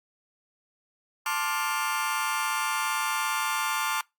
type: chord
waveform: sawtooth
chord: D minor seventh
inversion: second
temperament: just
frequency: 881 / 1057.2 / 1174.7 / 1409.6 Hz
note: A5 / C6 / D6 / F6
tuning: +2 / +18 / 0 / +16 cents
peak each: -28 dBFS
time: 1.26-4.01 s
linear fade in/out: 2 ms
effects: noise-tail reverb RT60 0.2 s tail -24 dB re dry + Opus 48 kbps